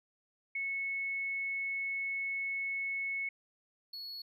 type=tone pair in turn; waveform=sine / triangle; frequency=2200 / 4371 Hz; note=C#7 / C#8; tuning=-14 / -25 cents; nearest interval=octave; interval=1189 cents; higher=second; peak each=-33 / -40 dBFS; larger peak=first; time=0.55-3.29 / 3.93-4.22 s; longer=first; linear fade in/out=5 ms; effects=none